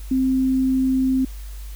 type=tone; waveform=sine; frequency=261.6 Hz; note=C4; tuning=in tune; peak=-16 dBFS; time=0.11-1.25 s; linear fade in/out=5 ms; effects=added 50 Hz sine -31 dBFS peak until 1.75 s + white hiss -47 dBFS RMS until 1.75 s